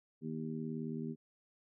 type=harmonic tone; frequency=78.9 Hz; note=D#2; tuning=25 cents sharp; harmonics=2 / 3 / 4 / 5; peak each=-42 / -40 / -48 / -46 dBFS; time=0.21-1.16 s; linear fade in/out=50 ms; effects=none